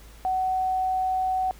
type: tone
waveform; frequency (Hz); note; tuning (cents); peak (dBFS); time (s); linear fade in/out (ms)
sine; 750; F#5; +23; -22; 0.25-1.51; 0
effects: added 53 Hz sine -45 dBFS peak until 1.59 s + pink hiss -52 dBFS RMS until 1.59 s